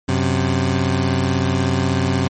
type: tone pair together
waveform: 20% pulse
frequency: 92.5 / 130.56 Hz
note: F#2 / C3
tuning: 0 / -3 cents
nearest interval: tritone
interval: 597 cents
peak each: -14 dBFS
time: 0.08-2.28 s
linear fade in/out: 10 ms
effects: MP3 32 kbps